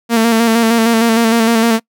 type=tone with vibrato; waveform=sawtooth; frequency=228.3 Hz; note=A#3; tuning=36 cents flat; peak=-5 dBFS; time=0.09-1.8 s; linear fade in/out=50 ms; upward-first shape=square; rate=6.5 Hz; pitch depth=33 cents each way; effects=noise-tail reverb RT60 0.1 s tail -25 dB re dry